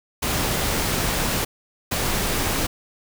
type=noise bursts at uneven times; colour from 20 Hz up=pink; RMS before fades=-23 dBFS; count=2; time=0.22-1.45 / 1.91-2.67 s; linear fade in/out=10 ms; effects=none